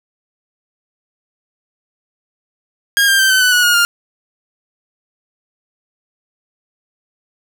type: tone with pitch steps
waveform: sawtooth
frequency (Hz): 1625 / 1591.6 / 1558.8 / 1526.7 / 1495.3 / 1464.5 / 1434.4 / 1404.9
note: G#6 / G6 / G6 / G6 / F#6 / F#6 / F6 / F6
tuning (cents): -38 / +26 / -10 / -46 / +18 / -18 / +46 / +10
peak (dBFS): -6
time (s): 2.97-3.85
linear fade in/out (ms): 0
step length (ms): 110
effects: none